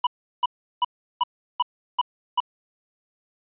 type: tone bursts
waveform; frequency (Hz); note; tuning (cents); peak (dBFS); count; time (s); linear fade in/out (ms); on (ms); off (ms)
square; 983; B5; -8; -18; 7; 0.04-2.403; 5; 29; 360
effects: resampled to 8000 Hz